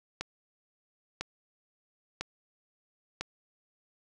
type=click train; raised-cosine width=0.2 ms; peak=-16 dBFS; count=4; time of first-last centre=0.21-3.21 s; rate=1 Hz; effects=none